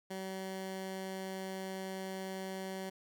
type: tone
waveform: 15% pulse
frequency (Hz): 190.2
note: F#3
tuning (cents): +48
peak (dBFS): -33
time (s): 0.1-2.9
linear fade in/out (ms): 10
effects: none